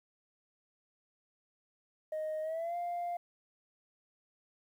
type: tone with pitch glide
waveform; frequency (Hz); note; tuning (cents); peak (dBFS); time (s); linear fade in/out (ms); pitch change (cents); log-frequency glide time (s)
sine; 622.3 to 698.5; D#5 to F5; 0 to 0; -32; 2.12-3.17; 5; +200; 2.42-2.76
effects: tanh soft clip ceiling -32 dBFS + 11-bit